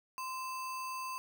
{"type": "tone with sample-and-hold", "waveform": "sine", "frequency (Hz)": 1036, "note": "C6", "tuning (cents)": -17, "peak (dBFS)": -37, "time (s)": [0.18, 1.18], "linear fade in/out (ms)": 0, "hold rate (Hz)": 3675, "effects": []}